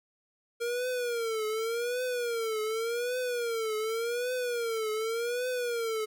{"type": "tone with vibrato", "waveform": "square", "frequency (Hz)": 466.2, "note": "A#4", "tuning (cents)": 0, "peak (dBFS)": -30, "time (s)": [0.6, 6.06], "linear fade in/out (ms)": 20, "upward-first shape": "triangle", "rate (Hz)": 0.87, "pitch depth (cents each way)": 150, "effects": []}